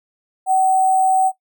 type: tone with sample-and-hold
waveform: sine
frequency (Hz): 757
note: F#5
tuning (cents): +39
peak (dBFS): -12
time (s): 0.46-1.32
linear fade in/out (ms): 50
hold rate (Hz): 8820
effects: noise-tail reverb RT60 0.1 s tail -17 dB re dry